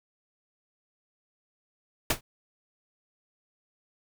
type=noise with exponential decay; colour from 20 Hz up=pink; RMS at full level=-18 dBFS; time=2.1-2.21 s; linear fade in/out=5 ms; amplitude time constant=22 ms; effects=none